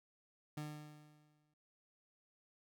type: tone with exponential decay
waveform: 30% pulse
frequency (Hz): 150.4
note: D3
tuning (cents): +42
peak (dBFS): -38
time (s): 0.57-1.54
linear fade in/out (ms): 5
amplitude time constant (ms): 210
effects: none